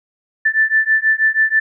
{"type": "beating tone pair", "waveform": "sine", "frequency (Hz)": [1760, 1766.2], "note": ["A6", "A6"], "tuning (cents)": [0, 6], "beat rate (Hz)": 6.2, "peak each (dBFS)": [-15, -15], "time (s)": [0.45, 1.6], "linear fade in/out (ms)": 10, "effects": []}